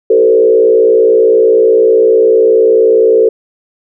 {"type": "tone with frequency modulation", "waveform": "sine", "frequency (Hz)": 447.8, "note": "A4", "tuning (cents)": 30, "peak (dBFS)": -4, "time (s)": [0.1, 3.29], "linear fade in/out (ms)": 5, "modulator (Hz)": 60.2, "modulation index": 0.99, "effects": []}